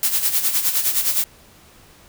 blue noise with tremolo, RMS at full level -17 dBFS, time 0.03-1.24 s, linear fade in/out 0 ms, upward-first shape sine, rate 9.7 Hz, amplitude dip 65%, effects pink hiss -49 dBFS RMS until 2.08 s

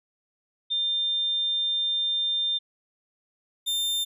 sine / 40% pulse tone pair in turn, 3600 / 3600 Hz, A7 / A7, +39 / +39 cents, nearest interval unison, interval 0 cents, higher neither, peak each -23 dBFS, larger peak neither, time 0.7-2.59 / 3.66-4.05 s, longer first, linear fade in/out 20 ms, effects none

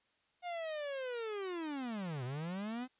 45% pulse linear two-way sweep, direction down then up, 720 to 120 to 260.4 Hz, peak -38 dBFS, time 0.42-2.88 s, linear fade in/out 50 ms, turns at 2.24 s, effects white hiss -75 dBFS RMS until 2.99 s + resampled to 8000 Hz

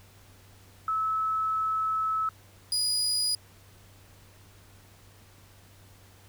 sine / 30% pulse tone pair in turn, 1300 / 4922 Hz, E6 / D#8, -24 / -20 cents, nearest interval octave + major seventh, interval 2304 cents, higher second, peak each -25 / -22 dBFS, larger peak second, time 0.88-2.29 / 2.72-3.35 s, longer first, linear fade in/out 2 ms, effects added 97 Hz sine -55 dBFS peak until 6.28 s + pink hiss -57 dBFS RMS until 6.28 s

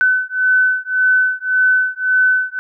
sine beating tone pair, 1510 / 1511.8 Hz, F#6 / F#6, +35 / +37 cents, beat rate 1.8 Hz, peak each -15 dBFS, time 0.01-2.59 s, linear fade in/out 0 ms, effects none

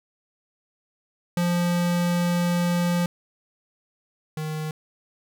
square tone pair in turn, 174.61 / 155.26 Hz, F3 / D#3, 0 / -3 cents, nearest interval major second, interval 203 cents, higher first, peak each -21 / -28 dBFS, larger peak first, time 1.37-3.06 / 4.37-4.71 s, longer first, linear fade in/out 2 ms, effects none

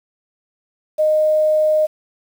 sine tone with quantisation, 617 Hz, D#5, 15 cents flat, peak -12 dBFS, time 0.98-1.87 s, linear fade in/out 20 ms, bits 7, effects none

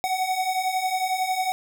square beating tone pair, 740 / 751 Hz, F#5 / F#5, 0 / +26 cents, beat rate 11 Hz, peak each -29 / -25 dBFS, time 0.04-1.52 s, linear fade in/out 0 ms, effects none

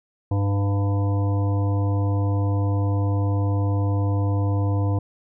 harmonic tone with a mistuned harmonic, 100 Hz, G2, 35 cents sharp, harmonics 1 / 3 / 5 / 7 / 9 / 10, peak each -19 / -29 / -33 / -36 / -38 / -39 dBFS, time 0.31-4.99 s, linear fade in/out 5 ms, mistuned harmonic 9, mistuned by -20 cents, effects none

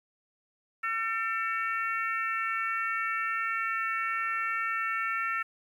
harmonic tone, 449.9 Hz, A4, 39 cents sharp, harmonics 3 / 4 / 5 / 6, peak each -31 / -33 / -36 / -39 dBFS, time 0.83-5.43 s, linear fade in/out 10 ms, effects 10-bit

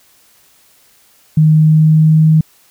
sine tone with pitch glide, 155.56 to 157.37 Hz, D#3 to D#3, 0 to +20 cents, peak -5 dBFS, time 1.37-2.41 s, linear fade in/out 5 ms, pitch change +20 cents, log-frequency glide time 1.56-2.26 s, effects white hiss -50 dBFS RMS until 2.7 s

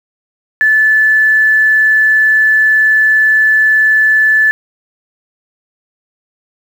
sine tone with quantisation, 1741 Hz, A6, 19 cents flat, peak -6 dBFS, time 0.61-4.51 s, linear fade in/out 0 ms, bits 6, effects none

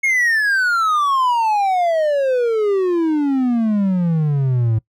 triangle exponential sweep, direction down, 2186 to 107.9 Hz, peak -12 dBFS, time 0.03-4.79 s, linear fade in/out 10 ms, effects noise-tail reverb RT60 0.1 s tail -22 dB re dry

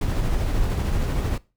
brown noise with tremolo, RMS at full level -21 dBFS, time 0.01-1.38 s, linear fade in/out 5 ms, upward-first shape sine, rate 13 Hz, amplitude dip 30%, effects noise-tail reverb RT60 0.3 s tail -21 dB re dry

